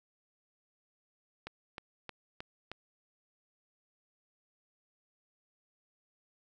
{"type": "click train", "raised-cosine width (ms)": 0.3, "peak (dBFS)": -25, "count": 5, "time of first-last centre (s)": [1.47, 2.716], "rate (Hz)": 3.21, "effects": []}